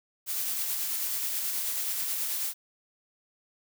blue noise with tremolo, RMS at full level -30 dBFS, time 0.26-2.54 s, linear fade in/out 50 ms, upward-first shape sine, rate 9.3 Hz, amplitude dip 25%, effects none

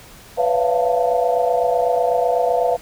sine tone cluster, 497.9 / 562 / 675 / 703 / 889 Hz, B4 / C#5 / E5 / F5 / A5, +14 / +24 / +41 / +11 / +18 cents, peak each -19 / -25 / -21 / -20 / -28 dBFS, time 0.37-2.77 s, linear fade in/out 20 ms, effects pink hiss -43 dBFS RMS until 2.81 s

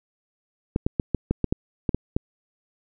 clicks, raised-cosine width 3 ms, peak -8 dBFS, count 10, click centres 0.761 / 0.865 / 0.998 / 1.147 / 1.31 / 1.443 / 1.525 / 1.892 / 1.946 / 2.165 s, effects none

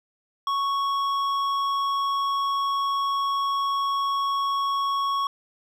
triangle tone with hard clipping, 1108.7 Hz, C#6, in tune, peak -24 dBFS, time 0.47-5.27 s, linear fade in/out 2 ms, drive 12 dB, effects none

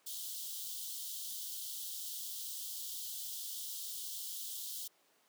white high-pass noise, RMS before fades -43 dBFS, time 0.06-4.88 s, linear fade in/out 10 ms, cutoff 3000 Hz, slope 96 dB/octave, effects pink hiss -70 dBFS RMS until 5.28 s + high-pass 400 Hz 12 dB/octave

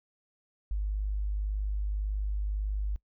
sine tone, 50.9 Hz, G#1, 34 cents flat, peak -28 dBFS, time 0.71-2.96 s, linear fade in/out 0 ms, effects noise-tail reverb RT60 0.1 s tail -23 dB re dry

